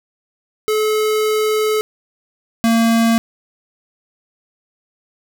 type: tone pair in turn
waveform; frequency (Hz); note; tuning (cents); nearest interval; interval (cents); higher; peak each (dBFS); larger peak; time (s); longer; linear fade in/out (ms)
square; 430.2 / 228.6; A4 / A#3; -39 / -34; major seventh; 1095; first; -15 / -12; second; 0.68-1.81 / 2.64-3.18; first; 0
effects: none